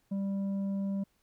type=tone with tanh clipping; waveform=triangle; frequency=196.6 Hz; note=G3; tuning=5 cents sharp; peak=-31 dBFS; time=0.11-1.04 s; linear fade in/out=10 ms; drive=10 dB; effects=pink hiss -73 dBFS RMS until 1.22 s